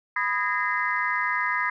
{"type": "tone cluster", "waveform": "sine", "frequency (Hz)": [995, 1239, 1650, 1842, 2050], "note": ["B5", "D#6", "G#6", "A#6", "C7"], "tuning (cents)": [13, -8, -12, -21, -36], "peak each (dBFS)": -29, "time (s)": [0.16, 1.7], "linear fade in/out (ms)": 5, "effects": ["tanh soft clip ceiling -11 dBFS"]}